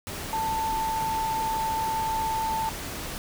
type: tone in noise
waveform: sine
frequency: 887 Hz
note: A5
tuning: 14 cents sharp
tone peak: -25 dBFS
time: 0.33-2.69 s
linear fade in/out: 0 ms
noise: pink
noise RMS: -35 dBFS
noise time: 0.07-3.18 s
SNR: +7 dB
effects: none